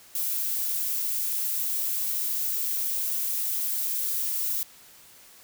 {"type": "noise", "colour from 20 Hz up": "violet", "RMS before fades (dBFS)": -28, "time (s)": [0.15, 4.63], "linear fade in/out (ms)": 2, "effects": ["white hiss -52 dBFS RMS until 5.43 s"]}